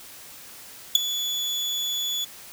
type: tone with ADSR envelope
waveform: 35% pulse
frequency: 3432 Hz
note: A7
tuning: 44 cents flat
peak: -7 dBFS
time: 0.95-2.25 s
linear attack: 4 ms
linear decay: 11 ms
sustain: -16 dB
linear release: 10 ms
effects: white hiss -44 dBFS RMS until 2.52 s